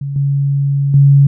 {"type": "tone with level steps", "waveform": "sine", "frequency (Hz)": 140, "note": "C#3", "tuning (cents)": 18, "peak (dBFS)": [-18, -11, -4], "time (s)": [0.01, 1.27], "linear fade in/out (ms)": 5, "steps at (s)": [0.16, 0.94], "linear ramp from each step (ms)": 2, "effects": []}